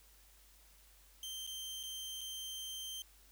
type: tone with dropouts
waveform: sawtooth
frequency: 3136 Hz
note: G7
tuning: in tune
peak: -39 dBFS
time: 1.23-3.02 s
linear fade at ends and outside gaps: 1 ms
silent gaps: 1.466-1.474 / 1.83-1.835 / 2.209-2.213 s
effects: added 50 Hz sine -64 dBFS peak until 3.31 s + white hiss -65 dBFS RMS until 3.31 s